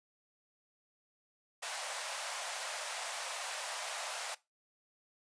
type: high-pass noise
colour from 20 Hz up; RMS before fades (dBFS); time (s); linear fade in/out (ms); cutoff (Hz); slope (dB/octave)
pink; -40; 1.62-4.35; 10; 570; 48
effects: noise-tail reverb RT60 0.2 s tail -18 dB re dry + resampled to 22050 Hz